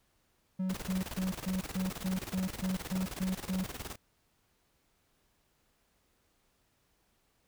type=tone bursts; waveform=triangle; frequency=186.9 Hz; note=F#3; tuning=18 cents sharp; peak=-28 dBFS; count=11; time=0.59-3.64 s; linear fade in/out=10 ms; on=150 ms; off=140 ms
type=noise with tremolo; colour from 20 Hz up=pink; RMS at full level=-40 dBFS; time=0.69-3.96 s; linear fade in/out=10 ms; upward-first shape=square; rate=19 Hz; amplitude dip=70%
effects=pink hiss -73 dBFS RMS until 7.47 s